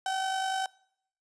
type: tone with amplitude modulation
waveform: 35% pulse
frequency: 764 Hz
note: G5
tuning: 45 cents flat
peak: -25 dBFS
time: 0.06-0.66 s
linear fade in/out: 2 ms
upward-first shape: sine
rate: 50.3 Hz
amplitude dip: 40%
effects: noise-tail reverb RT60 0.7 s tail -23 dB re dry + resampled to 22050 Hz